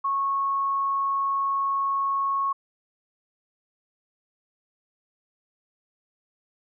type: tone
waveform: sine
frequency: 1100 Hz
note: C#6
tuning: 14 cents flat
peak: -22 dBFS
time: 0.04-2.53 s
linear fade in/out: 10 ms
effects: none